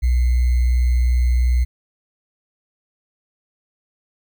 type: tone with sample-and-hold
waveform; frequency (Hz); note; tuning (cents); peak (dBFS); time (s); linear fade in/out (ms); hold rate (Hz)
sine; 61.4; B1; -9; -13; 0.02-1.65; 20; 2100
effects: none